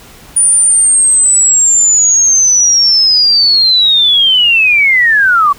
sine linear sweep, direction down, 9530 to 1108.7 Hz, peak -5 dBFS, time 0.36-5.53 s, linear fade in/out 10 ms, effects pink hiss -37 dBFS RMS until 5.58 s

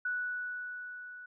sine tone with level ramp, 1477 Hz, F#6, 3 cents flat, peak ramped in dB -30 to -45 dBFS, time 0.05-1.26 s, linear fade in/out 5 ms, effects none

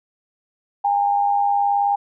sine tone pair together, 810 / 909.2 Hz, G#5 / A#5, -43 / -43 cents, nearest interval major second, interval 200 cents, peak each -16 / -25 dBFS, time 0.84-1.96 s, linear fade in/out 10 ms, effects none

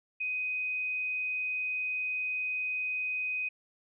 sine tone, 2505 Hz, D#7, 11 cents sharp, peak -30 dBFS, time 0.2-3.49 s, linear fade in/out 10 ms, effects none

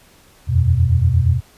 sine chord, E suspended second, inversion none, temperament equal with one note detuned, 82.41 / 90.91 / 123.47 Hz, E2 / F#2 / B2, 0 / -30 / 0 cents, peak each -16 dBFS, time 0.47-1.41 s, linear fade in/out 50 ms, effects pink hiss -50 dBFS RMS until 1.57 s + resampled to 32000 Hz

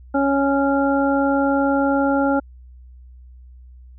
harmonic tone, 277.2 Hz, C#4, in tune, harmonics 1 / 2 / 3 / 5, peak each -18 / -21 / -23 / -25 dBFS, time 0.14-2.4 s, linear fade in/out 10 ms, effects added 62 Hz sine -40 dBFS peak until 3.98 s

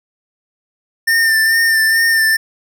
square tone with vibrato, 1800 Hz, A6, 39 cents sharp, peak -11 dBFS, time 1.07-2.37 s, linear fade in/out 10 ms, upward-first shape sine, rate 2.3 Hz, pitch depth 28 cents each way, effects none

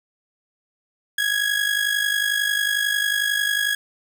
30% pulse tone with amplitude modulation, 1661.2 Hz, G#6, in tune, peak -14 dBFS, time 1.18-3.75 s, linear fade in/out 5 ms, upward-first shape sine, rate 51.1 Hz, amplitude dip 65%, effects 9-bit

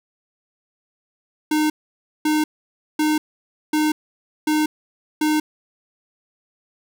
square tone bursts, 306.1 Hz, D#4, 28 cents flat, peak -17 dBFS, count 6, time 1.51-5.4 s, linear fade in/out 5 ms, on 190 ms, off 550 ms, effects none

